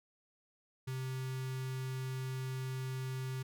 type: tone with notch filter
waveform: square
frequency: 130.5 Hz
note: C3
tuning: 4 cents flat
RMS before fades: -39 dBFS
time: 0.87-3.43 s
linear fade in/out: 10 ms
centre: 630 Hz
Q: 1.1
effects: none